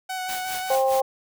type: tone with vibrato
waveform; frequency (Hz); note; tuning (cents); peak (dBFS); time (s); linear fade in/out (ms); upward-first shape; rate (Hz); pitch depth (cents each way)
sawtooth; 745; F#5; +12; -24; 0.09-0.76; 10; square; 5.6; 12
type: noise with tremolo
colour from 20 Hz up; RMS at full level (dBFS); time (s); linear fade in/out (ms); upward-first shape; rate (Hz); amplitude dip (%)
white; -33; 0.28-1.01; 10; sine; 4.8; 80
type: harmonic tone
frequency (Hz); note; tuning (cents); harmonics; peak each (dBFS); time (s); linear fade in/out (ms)
265.2; C4; +23; 2 / 3 / 4; -20 / -22 / -34; 0.7-1.02; 5
effects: none